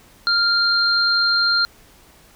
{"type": "tone pair together", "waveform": "sine", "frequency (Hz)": [1396.9, 4186], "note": ["F6", "C8"], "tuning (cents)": [0, 0], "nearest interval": "octave + perfect fifth", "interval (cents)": 1900, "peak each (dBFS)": [-18, -17], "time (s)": [0.27, 1.65], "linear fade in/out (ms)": 0, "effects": ["pink hiss -50 dBFS RMS until 2.35 s"]}